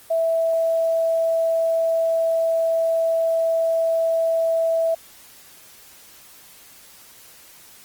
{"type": "tone", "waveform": "sine", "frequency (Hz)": 657, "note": "E5", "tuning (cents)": -6, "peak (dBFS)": -17, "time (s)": [0.1, 4.95], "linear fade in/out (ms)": 10, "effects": ["white hiss -47 dBFS RMS until 7.84 s", "Opus 24 kbps"]}